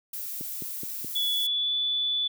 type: noise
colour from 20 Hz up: violet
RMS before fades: -35 dBFS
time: 0.13-1.47 s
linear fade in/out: 5 ms
type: click train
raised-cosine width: 3 ms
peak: -24 dBFS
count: 4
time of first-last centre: 0.41-1.046 s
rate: 4.72 Hz
type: tone with pitch glide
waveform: sine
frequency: 3418 to 3470 Hz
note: G#7 to A7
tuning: +49 to -25 cents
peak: -24 dBFS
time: 1.15-2.28 s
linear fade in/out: 10 ms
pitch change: +26 cents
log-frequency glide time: 1.39-1.74 s
effects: high-pass 150 Hz 12 dB/octave